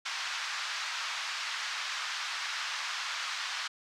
pink band-pass noise, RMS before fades -36 dBFS, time 0.05-3.68 s, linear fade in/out 10 ms, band 1100 to 5800 Hz, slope 24 dB/octave, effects none

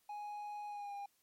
triangle tone with pitch glide, 831 to 806.4 Hz, G#5 to G5, +1 to +49 cents, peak -40 dBFS, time 0.09-1.06 s, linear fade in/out 5 ms, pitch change -52 cents, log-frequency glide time 0.68-0.94 s, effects white hiss -75 dBFS RMS until 1.22 s + MP3 64 kbps

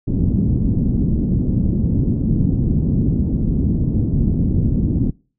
white low-pass noise, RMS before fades -17 dBFS, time 0.07-5.11 s, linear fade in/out 10 ms, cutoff 240 Hz, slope 24 dB/octave, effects noise-tail reverb RT60 0.4 s tail -25 dB re dry

